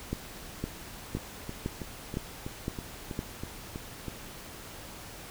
two click trains, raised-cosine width 3 ms, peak -18 / -23 dBFS, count 7 / 10, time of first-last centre 0.13-3.191 / 1.17-4.083 s, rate 1.96 / 3.09 Hz, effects pink hiss -45 dBFS RMS until 5.3 s

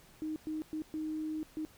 sine tone bursts at uneven times, 311.1 Hz, D#4, in tune, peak -34 dBFS, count 5, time 0.22-0.36 / 0.47-0.62 / 0.73-0.82 / 0.94-1.43 / 1.57-1.65 s, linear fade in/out 0 ms, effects pink hiss -60 dBFS RMS until 1.77 s

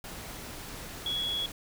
sine tone in noise, 3354 Hz, G#7, 16 cents sharp, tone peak -29 dBFS, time 1.06-1.46 s, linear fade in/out 2 ms, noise pink, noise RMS -42 dBFS, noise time 0.04-1.52 s, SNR +10 dB, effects none

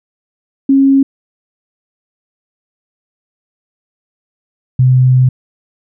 sine tone pair in turn, 272.4 / 128.15 Hz, C#4 / C3, -30 / -36 cents, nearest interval octave + minor second, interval 1306 cents, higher first, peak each -5 dBFS, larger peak neither, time 0.69-1.03 / 4.79-5.29 s, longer second, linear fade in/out 5 ms, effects none

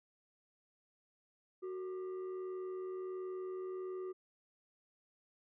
sine tone with frequency modulation, 371.8 Hz, F#4, 8 cents sharp, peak -38 dBFS, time 1.62-4.13 s, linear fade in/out 20 ms, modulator 825 Hz, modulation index 0.32, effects tanh soft clip ceiling -37 dBFS

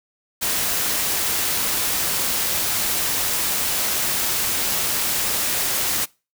white noise, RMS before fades -22 dBFS, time 0.41-6.06 s, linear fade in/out 20 ms, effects noise-tail reverb RT60 0.3 s tail -24 dB re dry

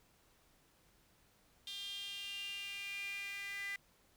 sawtooth tone with high-pass filter sweep, 399.5 Hz, G4, 33 cents sharp, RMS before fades -44 dBFS, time 1.67-3.76 s, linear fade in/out 2 ms, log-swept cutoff 3400 to 2000 Hz, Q 8.7, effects pink hiss -70 dBFS RMS until 4.16 s

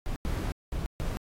brown noise bursts at uneven times, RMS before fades -31 dBFS, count 4, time 0.06-0.16 / 0.25-0.52 / 0.72-0.86 / 1-1.17 s, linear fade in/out 0 ms, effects AAC 48 kbps

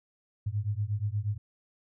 sine beating tone pair, 99.9 / 108.3 Hz, G2 / A2, +33 / -27 cents, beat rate 8.4 Hz, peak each -31 dBFS, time 0.46-1.38 s, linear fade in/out 10 ms, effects none

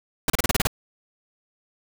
pink noise bursts, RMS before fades -20 dBFS, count 8, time 0.28-0.671 s, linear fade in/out 2 ms, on 20 ms, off 33 ms, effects none

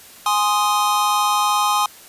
square chord, Ab major, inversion none, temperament equal, 830.6 / 1046.5 / 1244.5 Hz, Ab5 / C6 / Eb6, 0 / 0 / 0 cents, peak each -21 dBFS, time 0.26-1.86 s, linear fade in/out 2 ms, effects white hiss -43 dBFS RMS until 2.08 s + resampled to 32000 Hz

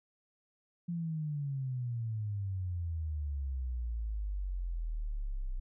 sine exponential sweep, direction down, 174.61 to 30.87 Hz, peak -33 dBFS, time 0.88-5.6 s, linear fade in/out 10 ms, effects none

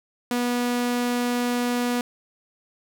sawtooth tone, 243.5 Hz, B3, 24 cents flat, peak -18 dBFS, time 0.31-2.01 s, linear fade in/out 2 ms, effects none

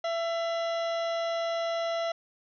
harmonic tone with a mistuned harmonic, 669 Hz, E5, 25 cents sharp, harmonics 1 / 2 / 3 / 4 / 5 / 6 / 8 / 9, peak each -28 / -38 / -41 / -46 / -44 / -45 / -51 / -53 dBFS, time 0.04-2.12 s, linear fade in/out 5 ms, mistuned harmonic 4, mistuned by +100 cents, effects none

